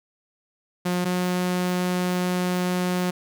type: tone pair in turn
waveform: sawtooth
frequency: 178.8 / 180.46 Hz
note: F3 / F#3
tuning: +41 / -43 cents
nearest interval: unison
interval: 16 cents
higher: second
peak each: -18 dBFS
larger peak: neither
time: 0.85-1.05 / 1.05-3.11 s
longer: second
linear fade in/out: 10 ms
effects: none